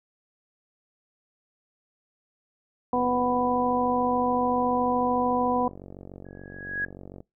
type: harmonic tone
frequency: 247.7 Hz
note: B3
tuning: 5 cents sharp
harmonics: 1 / 2 / 3 / 4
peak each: -27 / -27 / -27 / -27 dBFS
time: 2.93-5.68 s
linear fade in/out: 2 ms
type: click train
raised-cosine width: 2 ms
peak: -28 dBFS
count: 201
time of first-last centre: 2.94-7.204 s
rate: 46.9 Hz
type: tone with exponential growth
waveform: sine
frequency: 1661.2 Hz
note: G#6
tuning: in tune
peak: -23 dBFS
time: 6.25-6.85 s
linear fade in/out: 5 ms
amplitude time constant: 130 ms
effects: noise-tail reverb RT60 0.2 s tail -24 dB re dry